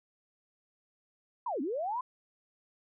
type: linear two-way sweep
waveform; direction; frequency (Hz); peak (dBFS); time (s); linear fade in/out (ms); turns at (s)
sine; down then up; 1042 to 241.5 to 1042; -31; 1.46-2.01; 5; 1.61
effects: none